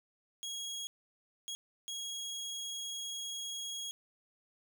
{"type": "tone bursts at uneven times", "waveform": "25% pulse", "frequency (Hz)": 3305, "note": "G#7", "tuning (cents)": -9, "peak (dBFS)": -35, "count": 3, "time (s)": [[0.43, 0.87], [1.48, 1.55], [1.88, 3.91]], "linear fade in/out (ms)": 0, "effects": []}